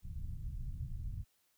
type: low-pass noise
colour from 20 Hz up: pink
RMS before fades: -41 dBFS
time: 0.02-1.25 s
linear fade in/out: 50 ms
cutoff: 130 Hz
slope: 24 dB/octave
effects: white hiss -75 dBFS RMS until 1.57 s